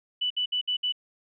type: tone bursts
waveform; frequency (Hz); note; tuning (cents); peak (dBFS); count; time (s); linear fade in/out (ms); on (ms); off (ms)
sine; 2974; F#7; +8; -24; 5; 0.21-0.924; 10; 94; 61
effects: none